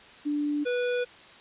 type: tone pair in turn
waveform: sine / square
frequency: 293.7 / 490.7 Hz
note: D4 / B4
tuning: 0 / -11 cents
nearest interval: major sixth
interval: 889 cents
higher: second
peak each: -25 / -26 dBFS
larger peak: first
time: 0.25-0.65 / 0.65-1.05 s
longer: neither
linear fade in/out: 20 ms
effects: white hiss -50 dBFS RMS until 1.4 s + resampled to 8000 Hz